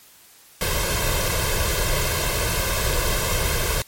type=noise with comb filter; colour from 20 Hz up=pink; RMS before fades=-22 dBFS; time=0.61-3.82 s; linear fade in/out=2 ms; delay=1.9 ms; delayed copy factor=+0.75; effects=white hiss -50 dBFS RMS until 3.87 s + MP3 64 kbps